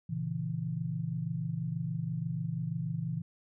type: chord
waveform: sine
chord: A# diminished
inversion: none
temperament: equal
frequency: 116.54 / 138.59 / 164.81 Hz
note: A#2 / C#3 / E3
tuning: 0 / 0 / 0 cents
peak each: -38 / -37 / -34 dBFS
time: 0.09-3.22 s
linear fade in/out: 10 ms
effects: none